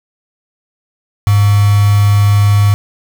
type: tone with quantisation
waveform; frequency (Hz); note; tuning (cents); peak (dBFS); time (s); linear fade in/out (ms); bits
sine; 102.3; G#2; -26; -6; 1.27-2.74; 0; 3
effects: none